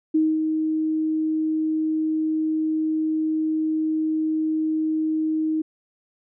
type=tone with ADSR envelope; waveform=sine; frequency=314 Hz; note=D#4; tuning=16 cents sharp; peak=-15 dBFS; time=0.14-5.62 s; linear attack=11 ms; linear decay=230 ms; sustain=-5 dB; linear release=8 ms; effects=none